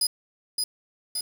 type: tone with echo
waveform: 25% pulse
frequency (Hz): 4978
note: D#8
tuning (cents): 0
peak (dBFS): -16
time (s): 0.01-0.07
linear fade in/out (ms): 5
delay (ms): 570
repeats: 2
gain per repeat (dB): -3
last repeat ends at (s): 1.21
effects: 7-bit